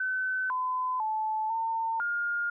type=tone with pitch steps; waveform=sine; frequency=1519 / 1015 / 870 / 904 / 1416 Hz; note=F#6 / B5 / A5 / A5 / F6; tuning=+45 / +47 / -20 / +47 / +23 cents; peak=-27 dBFS; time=0-2.5 s; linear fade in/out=5 ms; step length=500 ms; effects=none